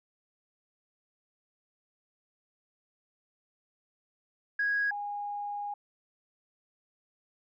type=tone pair in turn; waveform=sine; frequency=1653 / 819.8 Hz; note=G#6 / G#5; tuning=-9 / -23 cents; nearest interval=octave; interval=1214 cents; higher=first; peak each=-25 / -33 dBFS; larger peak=first; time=4.59-4.91 / 4.91-5.74 s; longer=second; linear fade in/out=5 ms; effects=tanh soft clip ceiling -21 dBFS